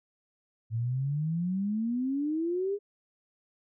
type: exponential sweep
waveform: sine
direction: up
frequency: 110 to 415.3 Hz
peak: -27 dBFS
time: 0.7-2.79 s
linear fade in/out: 50 ms
effects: none